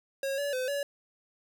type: tone with pitch steps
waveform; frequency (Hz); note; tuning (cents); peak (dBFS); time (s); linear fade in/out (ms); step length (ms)
square; 545 / 571 / 511 / 568; C#5 / D5 / C5 / C#5; -29 / -49 / -41 / +42; -30; 0.23-0.83; 2; 150
effects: none